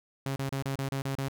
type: tone bursts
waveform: sawtooth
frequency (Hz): 136.2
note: C#3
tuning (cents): -30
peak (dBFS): -26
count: 8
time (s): 0.26-1.284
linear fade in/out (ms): 2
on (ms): 100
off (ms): 32
effects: none